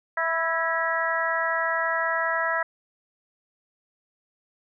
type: harmonic tone with a mistuned harmonic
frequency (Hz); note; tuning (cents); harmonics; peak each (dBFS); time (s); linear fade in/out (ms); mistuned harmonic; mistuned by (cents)
329.6; E4; 0; 2 / 3 / 4 / 5 / 6; -29 / -30 / -29 / -28 / -29; 0.17-2.63; 5; 6; -39
effects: none